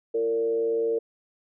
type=tone with frequency modulation; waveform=sine; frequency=457.5 Hz; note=A#4; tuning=32 cents flat; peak=-22 dBFS; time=0.14-0.99 s; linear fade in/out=10 ms; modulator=119 Hz; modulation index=0.46; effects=none